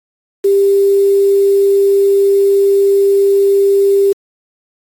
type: tone with quantisation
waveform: sine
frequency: 396.6 Hz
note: G4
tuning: 20 cents sharp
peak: -7 dBFS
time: 0.44-4.13 s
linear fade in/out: 10 ms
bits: 5
effects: AAC 64 kbps